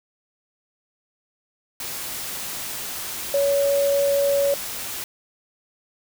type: tone in noise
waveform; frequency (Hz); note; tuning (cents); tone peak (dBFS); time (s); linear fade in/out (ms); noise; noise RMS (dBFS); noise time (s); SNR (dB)
sine; 562; C#5; +24; -17; 3.34-4.54; 2; white; -31; 1.8-5.04; +11
effects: none